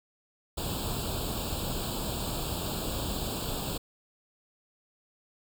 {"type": "noise with comb filter", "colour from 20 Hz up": "pink", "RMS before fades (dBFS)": -33, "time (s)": [0.57, 3.78], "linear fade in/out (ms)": 10, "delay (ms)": 0.25, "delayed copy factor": 1, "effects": []}